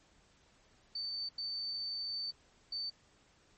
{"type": "tone bursts at uneven times", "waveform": "sine", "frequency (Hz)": 4553, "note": "C#8", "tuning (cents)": 45, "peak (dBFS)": -36, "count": 3, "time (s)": [[0.95, 1.29], [1.38, 2.31], [2.72, 2.9]], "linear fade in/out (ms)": 5, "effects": ["pink hiss -67 dBFS RMS until 3.57 s", "MP3 32 kbps"]}